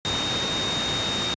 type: tone in noise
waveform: sine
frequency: 3704 Hz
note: A#7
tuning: 12 cents flat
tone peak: -26 dBFS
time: 0.05-1.34 s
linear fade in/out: 0 ms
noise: pink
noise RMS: -27 dBFS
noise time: 0.05-1.34 s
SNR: -2 dB
effects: high-pass 100 Hz 12 dB/octave + resampled to 16000 Hz